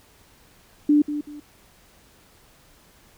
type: tone with echo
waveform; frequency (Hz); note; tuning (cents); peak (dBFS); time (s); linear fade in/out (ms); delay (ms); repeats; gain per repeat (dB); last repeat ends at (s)
sine; 295.4; D4; +10; -13; 0.89-1.02; 5; 190; 2; -11; 1.4
effects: pink hiss -55 dBFS RMS until 3.17 s